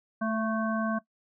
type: harmonic tone with a mistuned harmonic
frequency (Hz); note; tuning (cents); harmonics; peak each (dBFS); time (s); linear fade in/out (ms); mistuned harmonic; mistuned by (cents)
220; A3; 0; 1 / 3 / 5 / 7; -28 / -33 / -35 / -36; 0.21-0.99; 10; 3; +23
effects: noise-tail reverb RT60 0.1 s tail -18 dB re dry